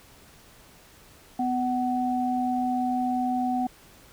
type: tone pair together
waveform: sine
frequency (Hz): 250.7 / 749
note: B3 / F#5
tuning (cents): +26 / +21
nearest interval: octave + perfect fifth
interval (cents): 1895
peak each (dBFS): -26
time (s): 1.39-3.67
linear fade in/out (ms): 5
effects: pink hiss -53 dBFS RMS until 4.12 s